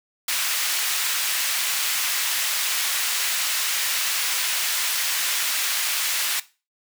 pink high-pass noise, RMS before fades -24 dBFS, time 0.28-6.4 s, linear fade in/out 5 ms, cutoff 1900 Hz, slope 12 dB/octave, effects noise-tail reverb RT60 0.3 s tail -17 dB re dry

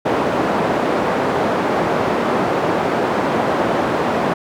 white band-pass noise, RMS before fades -18 dBFS, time 0.05-4.34 s, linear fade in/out 10 ms, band 170 to 780 Hz, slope 12 dB/octave, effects none

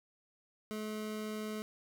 25% pulse tone, 214.6 Hz, A3, 43 cents flat, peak -34 dBFS, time 0.71-1.62 s, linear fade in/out 0 ms, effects none

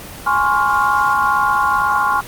sine chord, Db major seventh, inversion second, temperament equal with one note detuned, 830.6 / 1046.5 / 1108.7 / 1409.1 Hz, Ab5 / C6 / Db6 / F6, 0 / 0 / 0 / +15 cents, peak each -18 dBFS, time 0.26-2.21 s, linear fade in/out 10 ms, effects pink hiss -33 dBFS RMS until 2.27 s + Opus 24 kbps

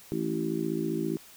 harmonic tone with a mistuned harmonic, 55 Hz, A1, in tune, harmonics 3 / 4 / 5 / 6 / 7, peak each -35 / -35 / -36 / -31 / -34 dBFS, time 0.12-1.17 s, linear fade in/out 0 ms, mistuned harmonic 3, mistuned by -20 cents, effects white hiss -52 dBFS RMS until 1.36 s

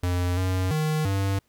square tone with pitch steps, 89.1 / 92.8 / 154.9 / 97.8 Hz, F2 / F#2 / D#3 / G2, +35 / +6 / -7 / -4 cents, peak -23 dBFS, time 0.03-1.39 s, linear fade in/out 5 ms, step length 340 ms, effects pink hiss -68 dBFS RMS until 1.48 s

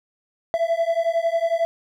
triangle beating tone pair, 662 / 673 Hz, E5 / E5, +7 / +36 cents, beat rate 11 Hz, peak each -20 dBFS, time 0.54-1.65 s, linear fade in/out 0 ms, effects none

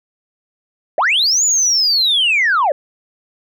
sine linear two-way sweep, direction up then down, 525 to 7040 to 525 Hz, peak -10 dBFS, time 0.98-2.72 s, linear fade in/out 2 ms, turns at 1.44 s, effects tanh soft clip ceiling -8 dBFS

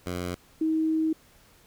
10% pulse / sine tone pair in turn, 89.1 / 317.5 Hz, F2 / D#4, +35 / +35 cents, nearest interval octave + minor seventh, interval 2200 cents, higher second, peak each -22 dBFS, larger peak neither, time 0.06-0.35 / 0.61-1.13 s, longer second, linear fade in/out 5 ms, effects pink hiss -58 dBFS RMS until 1.66 s

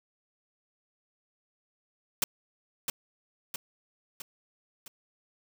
white noise with echo, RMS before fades -26 dBFS, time 2.22-2.24 s, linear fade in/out 2 ms, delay 660 ms, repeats 4, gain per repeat -5 dB, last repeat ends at 4.88 s, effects none

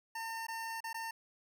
25% pulse tone with dropouts, 906 Hz, A#5, 50 cents flat, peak -35 dBFS, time 0.15-1.11 s, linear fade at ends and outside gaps 5 ms, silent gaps 0.468-0.483 / 0.805-0.84 / 0.93-0.943 s, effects none

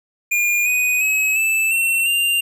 square tone with pitch steps, 2419 / 2488 / 2560 / 2633 / 2709 / 2787 Hz, D#7 / D#7 / D#7 / E7 / E7 / F7, -49 / -1 / +49 / -3 / +47 / -4 cents, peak -16 dBFS, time 0.31-2.41 s, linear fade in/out 10 ms, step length 350 ms, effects none

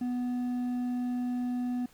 triangle tone with hard clipping, 246.9 Hz, B3, in tune, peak -30 dBFS, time 0.01-1.86 s, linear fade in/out 5 ms, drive 7 dB, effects pink hiss -60 dBFS RMS until 1.93 s

